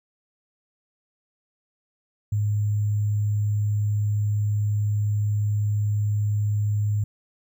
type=tone with sample-and-hold; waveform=sine; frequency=104.4 Hz; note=G#2; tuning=10 cents sharp; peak=-20 dBFS; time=2.32-7.04 s; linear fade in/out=5 ms; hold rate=7350 Hz; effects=none